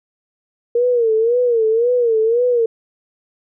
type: tone with vibrato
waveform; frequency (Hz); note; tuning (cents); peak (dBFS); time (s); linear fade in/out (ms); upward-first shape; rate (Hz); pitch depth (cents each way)
sine; 466.2; A#4; 0; -12; 0.75-2.66; 5; sine; 1.9; 110
effects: none